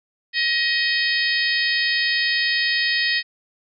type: harmonic tone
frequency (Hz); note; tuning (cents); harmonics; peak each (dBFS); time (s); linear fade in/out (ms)
630; D#5; +21; 3 / 4 / 5 / 6 / 7 / 8; -21 / -27 / -29 / -28 / -25 / -28; 0.33-3.23; 50
effects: none